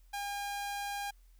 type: tone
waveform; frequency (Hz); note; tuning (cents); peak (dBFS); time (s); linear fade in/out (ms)
sawtooth; 808; G#5; -48; -32; 0.13-1.11; 10
effects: added 42 Hz sine -57 dBFS peak until 1.39 s + white hiss -73 dBFS RMS until 1.39 s